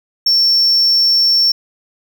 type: tone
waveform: triangle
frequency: 5440 Hz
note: F8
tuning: 46 cents flat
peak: -8 dBFS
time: 0.26-1.52 s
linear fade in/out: 5 ms
effects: none